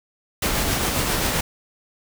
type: noise with tremolo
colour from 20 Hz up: pink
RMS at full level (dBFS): -21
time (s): 0.42-1.41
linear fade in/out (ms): 5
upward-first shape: sine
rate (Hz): 7.5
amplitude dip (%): 30
effects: none